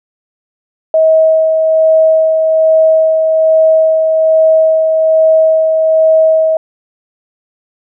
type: tone with tremolo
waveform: sine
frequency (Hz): 638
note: D#5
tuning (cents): +43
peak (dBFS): -4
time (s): 0.94-6.57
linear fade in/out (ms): 2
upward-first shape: sine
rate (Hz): 1.2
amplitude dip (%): 35
effects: none